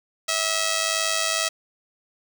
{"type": "tone with amplitude modulation", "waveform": "5% pulse", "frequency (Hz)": 648, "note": "E5", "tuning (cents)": -30, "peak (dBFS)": -8, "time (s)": [0.28, 1.49], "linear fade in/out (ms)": 10, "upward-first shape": "sine", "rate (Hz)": 102, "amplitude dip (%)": 55, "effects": []}